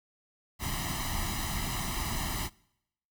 pink noise with comb filter, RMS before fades -33 dBFS, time 0.59-2.5 s, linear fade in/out 50 ms, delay 1 ms, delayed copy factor +0.85, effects noise-tail reverb RT60 0.8 s tail -24 dB re dry

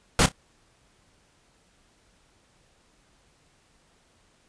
pink noise with echo, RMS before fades -18 dBFS, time 0.19-0.26 s, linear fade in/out 2 ms, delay 30 ms, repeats 2, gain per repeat -15 dB, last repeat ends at 0.32 s, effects pink hiss -63 dBFS RMS until 4.48 s + resampled to 22050 Hz

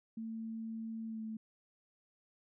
sine tone with pitch glide, 224.2 to 220.1 Hz, A3 to A3, +33 to +1 cents, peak -39 dBFS, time 0.17-1.37 s, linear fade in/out 5 ms, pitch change -32 cents, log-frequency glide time 1.07-1.21 s, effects none

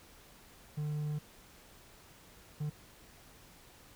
triangle tone bursts at uneven times, 150 Hz, D3, 37 cents sharp, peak -31 dBFS, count 2, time 0.77-1.19 / 2.6-2.7 s, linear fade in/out 10 ms, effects pink hiss -58 dBFS RMS until 3.95 s

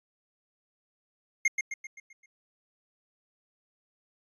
square tone with echo, 2129 Hz, C7, 30 cents sharp, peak -21 dBFS, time 1.45-1.48 s, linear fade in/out 5 ms, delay 130 ms, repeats 6, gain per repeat -6 dB, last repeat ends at 2.26 s, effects resampled to 22050 Hz

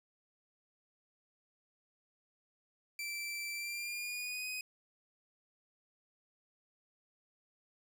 sawtooth tone with pitch glide, 2337 to 2505 Hz, D7 to D#7, -9 to +11 cents, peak -35 dBFS, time 2.99-4.61 s, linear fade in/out 2 ms, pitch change +120 cents, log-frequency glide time 3.54-4.48 s, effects none

